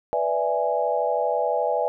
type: chord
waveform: sine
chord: E dominant seventh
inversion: second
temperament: equal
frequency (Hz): 493.9 / 587.3 / 659.3 / 830.6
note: B4 / D5 / E5 / G#5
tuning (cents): 0 / 0 / 0 / 0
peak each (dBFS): -26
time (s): 0.13-1.88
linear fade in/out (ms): 0
effects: none